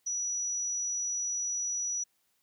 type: tone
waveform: sine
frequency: 5870 Hz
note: F#8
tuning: 15 cents flat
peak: -30 dBFS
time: 0.06-2.04 s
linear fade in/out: 10 ms
effects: white hiss -74 dBFS RMS until 2.42 s + high-pass 80 Hz 12 dB/octave